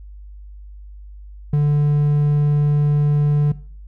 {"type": "tone", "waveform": "triangle", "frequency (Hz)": 146.83, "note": "D3", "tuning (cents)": 0, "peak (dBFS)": -11, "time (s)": [1.53, 3.52], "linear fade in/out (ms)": 5, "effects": ["noise-tail reverb RT60 0.5 s tail -19 dB re dry", "added 50 Hz sine -35 dBFS peak until 3.87 s"]}